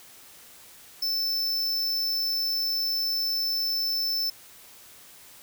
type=tone; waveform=square; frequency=5290 Hz; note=E8; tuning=5 cents sharp; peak=-25 dBFS; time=1.02-4.3 s; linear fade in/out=5 ms; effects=white hiss -50 dBFS RMS until 5.42 s